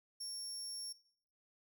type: tone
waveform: 30% pulse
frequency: 5500 Hz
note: F8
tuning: 27 cents flat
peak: -38 dBFS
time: 0.2-0.93 s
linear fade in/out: 10 ms
effects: noise-tail reverb RT60 0.7 s tail -23 dB re dry